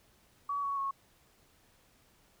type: tone with pitch steps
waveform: sine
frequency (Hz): 1135 / 1118 / 1098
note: C#6 / C#6 / C#6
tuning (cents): +41 / +14 / -17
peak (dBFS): -31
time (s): 0.49-0.91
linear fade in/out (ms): 5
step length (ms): 140
effects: pink hiss -66 dBFS RMS until 2.4 s